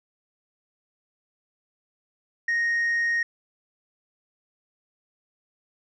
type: tone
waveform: sine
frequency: 1864.7 Hz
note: A#6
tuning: in tune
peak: -19 dBFS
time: 2.48-3.23 s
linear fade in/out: 5 ms
effects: tanh soft clip ceiling -20 dBFS